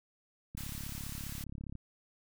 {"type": "click train", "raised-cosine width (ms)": 5, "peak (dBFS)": -31, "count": 43, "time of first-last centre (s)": [0.55, 1.753], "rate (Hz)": 34.9}
{"type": "high-pass noise", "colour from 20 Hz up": "white", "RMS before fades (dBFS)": -46, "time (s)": [0.57, 1.44], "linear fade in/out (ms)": 5, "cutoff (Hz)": 830, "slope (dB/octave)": 12}
{"effects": []}